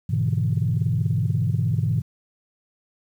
sine chord, E dominant seventh, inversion first, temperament just, 103.01 / 123.61 / 148.33 / 164.81 Hz, G#2 / B2 / D3 / E3, -14 / +2 / +18 / 0 cents, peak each -23 / -23 / -26 / -26 dBFS, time 0.09-2.02 s, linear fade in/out 10 ms, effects tanh soft clip ceiling -11 dBFS + 9-bit

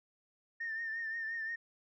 sine tone with vibrato, 1811 Hz, A6, 49 cents sharp, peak -35 dBFS, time 0.6-1.56 s, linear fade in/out 10 ms, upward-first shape triangle, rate 5.7 Hz, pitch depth 55 cents each way, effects tanh soft clip ceiling -31 dBFS

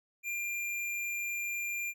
square tone, 2392 Hz, D7, 31 cents sharp, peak -34 dBFS, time 0.23-1.94 s, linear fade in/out 50 ms, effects none

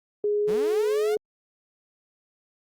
sine tone with pitch glide, 415.3 to 425.3 Hz, G#4 to G#4, 0 to +41 cents, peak -21 dBFS, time 0.24-1.17 s, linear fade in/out 2 ms, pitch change +41 cents, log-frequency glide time 0.44-0.49 s
sawtooth linear sweep, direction up, 153.3 to 740 Hz, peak -29 dBFS, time 0.47-1.16 s, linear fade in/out 20 ms
effects Opus 32 kbps

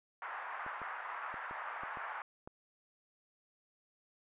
pink band-pass noise, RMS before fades -43 dBFS, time 0.22-2.22 s, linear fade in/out 2 ms, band 870 to 1700 Hz, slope 24 dB/octave
clicks, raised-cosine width 1 ms, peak -33 dBFS, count 7, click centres 0.664 / 0.817 / 1.342 / 1.511 / 1.835 / 1.972 / 2.475 s
effects resampled to 8000 Hz

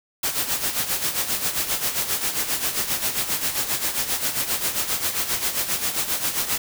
white noise with tremolo, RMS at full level -22 dBFS, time 0.23-6.58 s, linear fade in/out 5 ms, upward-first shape sine, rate 7.5 Hz, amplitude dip 65%, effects none

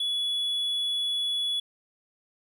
triangle tone, 3400 Hz, G#7, 40 cents sharp, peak -24 dBFS, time 0-1.6 s, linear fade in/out 5 ms, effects none

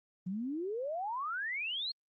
sine exponential sweep, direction up, 174.61 to 4355 Hz, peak -34 dBFS, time 0.26-1.92 s, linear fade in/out 10 ms, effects Opus 32 kbps

